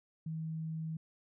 sine tone, 160 Hz, D#3, 49 cents sharp, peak -36 dBFS, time 0.26-0.97 s, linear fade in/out 5 ms, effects none

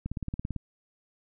click train, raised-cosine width 5 ms, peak -20 dBFS, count 10, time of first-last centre 0.06-0.563 s, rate 17.9 Hz, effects none

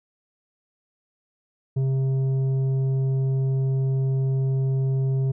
sine tone with tanh clipping, 133.5 Hz, C3, 35 cents sharp, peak -21 dBFS, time 1.76-5.32 s, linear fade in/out 10 ms, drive 7 dB, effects none

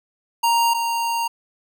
square tone pair in turn, 932.3 / 928.6 Hz, A#5 / A#5, 0 / -7 cents, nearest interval unison, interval 7 cents, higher first, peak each -16 / -21 dBFS, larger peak first, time 0.43-0.74 / 0.74-1.28 s, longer second, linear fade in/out 10 ms, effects none

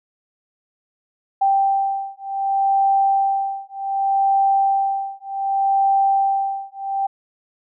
sine beating tone pair, 784 / 784.66 Hz, G5 / G5, 0 / +1 cents, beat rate 0.66 Hz, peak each -19 dBFS, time 1.41-7.07 s, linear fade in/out 10 ms, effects none

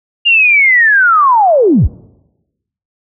sine linear sweep, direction down, 2837 to 30.87 Hz, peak -5 dBFS, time 0.25-1.88 s, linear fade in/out 20 ms, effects noise-tail reverb RT60 1.0 s tail -23 dB re dry

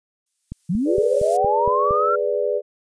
violet noise with exponential growth, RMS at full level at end -29 dBFS, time 0.26-1.37 s, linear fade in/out 5 ms, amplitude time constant 240 ms
click train, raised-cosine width 5 ms, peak -18 dBFS, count 7, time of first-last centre 0.52-1.909 s, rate 4.32 Hz
sine linear sweep, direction up, 155.56 to 1385 Hz, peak -18 dBFS, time 0.69-2.16 s, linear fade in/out 10 ms
sine chord, G# diminished, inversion none, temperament equal, 415.3 / 493.9 / 587.3 Hz, G#4 / B4 / D5, 0 / 0 / 0 cents, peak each -23 dBFS, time 0.85-2.62 s, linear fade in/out 50 ms
effects resampled to 22050 Hz

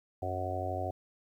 harmonic tone, 92.5 Hz, F#2, in tune, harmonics 1 / 3 / 4 / 5 / 6 / 7 / 8, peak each -37 / -44 / -42 / -46 / -41 / -39 / -37 dBFS, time 0.22-0.91 s, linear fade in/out 5 ms, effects 11-bit

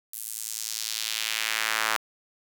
sawtooth tone with high-pass filter sweep, 110 Hz, A2, in tune, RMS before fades -30 dBFS, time 0.13-1.97 s, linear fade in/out 0 ms, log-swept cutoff 11000 to 1200 Hz, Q 1.3, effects 8-bit

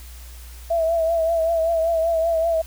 sine tone with vibrato, 659.3 Hz, E5, in tune, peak -17 dBFS, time 0.7-2.62 s, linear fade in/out 10 ms, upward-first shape triangle, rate 5.2 Hz, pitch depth 53 cents each way, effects added 60 Hz sine -37 dBFS peak until 2.66 s + white hiss -46 dBFS RMS until 2.66 s

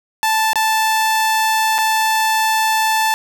sawtooth tone with dropouts, 879 Hz, A5, 2 cents flat, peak -10 dBFS, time 0.23-3.14 s, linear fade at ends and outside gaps 0 ms, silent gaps 0.532-0.557 / 1.782-1.786 s, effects none

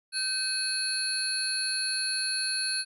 sine tone cluster, 1537 / 2554 / 4156 / 4404 / 10700 Hz, G6 / D#7 / C8 / C#8 / E9, -35 / +45 / -12 / -12 / +25 cents, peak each -34 / -37 / -33 / -31 / -33 dBFS, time 0.12-2.85 s, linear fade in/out 50 ms, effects tanh soft clip ceiling -17 dBFS

